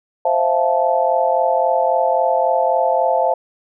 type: chord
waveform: sine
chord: F major seventh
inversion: second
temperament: just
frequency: 523.8 / 654.8 / 698.5 / 873.1 Hz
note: C5 / E5 / F5 / A5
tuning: +2 / -12 / 0 / -14 cents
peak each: -19 dBFS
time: 0.25-3.34 s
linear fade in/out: 5 ms
effects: none